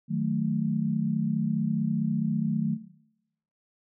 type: chord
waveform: sine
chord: D# diminished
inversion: none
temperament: equal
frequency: 155.56 / 185 / 220 Hz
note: D#3 / F#3 / A3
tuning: 0 / 0 / 0 cents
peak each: -29 dBFS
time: 0.08-2.78 s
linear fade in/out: 50 ms
effects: noise-tail reverb RT60 0.8 s tail -17 dB re dry

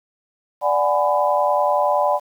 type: chord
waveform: sine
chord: G# half-diminished seventh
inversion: second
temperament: equal with one note detuned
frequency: 587.3 / 740 / 830.6 / 1000.4 Hz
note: D5 / F#5 / G#5 / B5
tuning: 0 / 0 / 0 / +22 cents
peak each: -19 / -22 / -22 / -21 dBFS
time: 0.61-2.2 s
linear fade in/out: 50 ms
effects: 8-bit

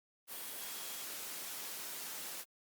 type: tone in noise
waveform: sine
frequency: 3297 Hz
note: G#7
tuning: 13 cents flat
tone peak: -55 dBFS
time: 0.32-1.06 s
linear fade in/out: 50 ms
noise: white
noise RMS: -44 dBFS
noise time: 0.27-2.45 s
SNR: -14 dB
effects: high-pass 200 Hz 12 dB/octave + Opus 32 kbps

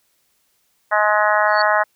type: harmonic tone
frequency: 210.8 Hz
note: G#3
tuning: 26 cents sharp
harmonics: 3 / 4 / 5 / 6 / 7 / 8 / 9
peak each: -19 / -20 / -21 / -22 / -22 / -23 / -24 dBFS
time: 0.91-1.84 s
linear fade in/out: 20 ms
type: tone with exponential growth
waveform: sine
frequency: 4435 Hz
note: C#8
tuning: in tune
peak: -19 dBFS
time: 1.47-1.62 s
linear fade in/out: 5 ms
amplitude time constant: 32 ms
effects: white hiss -64 dBFS RMS until 1.95 s

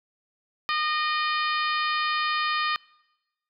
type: harmonic tone with a mistuned harmonic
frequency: 610 Hz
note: D#5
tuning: 34 cents flat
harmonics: 2 / 3 / 4 / 5 / 6 / 7 / 8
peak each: -26 / -30 / -32 / -34 / -36 / -37 / -38 dBFS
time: 0.69-2.76 s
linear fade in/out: 0 ms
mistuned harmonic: 3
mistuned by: +23 cents
effects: noise-tail reverb RT60 1.0 s tail -23 dB re dry

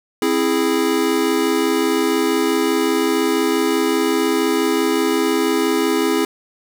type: chord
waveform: square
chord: C augmented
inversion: none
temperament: equal with one note detuned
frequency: 264.8 / 329.6 / 415.3 Hz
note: C4 / E4 / G#4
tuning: +21 / 0 / 0 cents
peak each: -22 / -20 / -20 dBFS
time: 0.22-6.25 s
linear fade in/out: 2 ms
effects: none

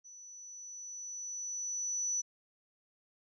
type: tone with level ramp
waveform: sine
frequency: 5950 Hz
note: F#8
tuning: 9 cents sharp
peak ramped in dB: -50 to -30 dBFS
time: 0.04-2.22 s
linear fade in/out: 20 ms
effects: none

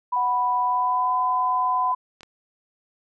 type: tone with pitch glide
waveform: sine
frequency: 987.8 to 1009.1 Hz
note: B5 to B5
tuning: 0 to +37 cents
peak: -20 dBFS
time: 0.12-1.95 s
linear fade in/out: 10 ms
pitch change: +37 cents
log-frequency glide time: 0.62-1.15 s
type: tone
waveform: sine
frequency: 740 Hz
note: F#5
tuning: in tune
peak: -26 dBFS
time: 0.16-1.92 s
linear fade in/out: 5 ms
type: clicks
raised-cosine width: 0.2 ms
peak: -26 dBFS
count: 2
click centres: 2.208 / 2.232 s
effects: none

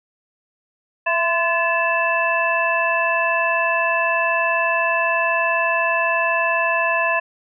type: tone cluster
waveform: sine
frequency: 667 / 1026 / 1726 / 2646 Hz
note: E5 / C6 / A6 / E7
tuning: +20 / -34 / -34 / +6 cents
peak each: -22 dBFS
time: 1.06-7.2 s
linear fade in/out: 10 ms
effects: none

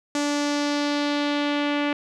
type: tone with low-pass filter sweep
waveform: sawtooth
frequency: 290.7 Hz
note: D4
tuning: 18 cents flat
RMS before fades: -24 dBFS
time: 0.15-1.93 s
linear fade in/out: 2 ms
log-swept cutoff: 7000 to 2700 Hz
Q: 1.9
effects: none

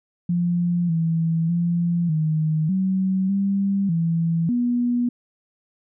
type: tone with pitch steps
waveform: sine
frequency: 174.2 / 163.9 / 171.8 / 156.2 / 189.1 / 197.2 / 165.9 / 242.6 Hz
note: F3 / E3 / F3 / D#3 / F#3 / G3 / E3 / B3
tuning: -4 / -10 / -28 / +7 / +38 / +11 / +11 / -31 cents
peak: -18 dBFS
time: 0.29-5.09 s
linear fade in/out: 5 ms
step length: 600 ms
effects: none

